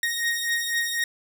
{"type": "beating tone pair", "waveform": "sawtooth", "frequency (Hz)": [1866, 1870], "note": ["A#6", "A#6"], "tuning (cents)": [1, 5], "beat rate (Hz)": 4, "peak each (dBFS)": [-22, -25], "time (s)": [0.03, 1.04], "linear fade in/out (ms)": 2, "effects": []}